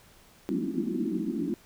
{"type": "band-pass noise", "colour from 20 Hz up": "pink", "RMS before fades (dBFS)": -30, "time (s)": [0.49, 1.54], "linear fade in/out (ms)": 0, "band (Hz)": [180, 360], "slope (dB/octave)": 96, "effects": ["pink hiss -57 dBFS RMS until 1.65 s"]}